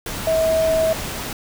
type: tone in noise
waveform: sine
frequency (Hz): 644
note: E5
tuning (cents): -41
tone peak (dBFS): -15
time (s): 0.27-0.93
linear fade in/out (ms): 2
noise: pink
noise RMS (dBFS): -28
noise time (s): 0.06-1.33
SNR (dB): +10
effects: none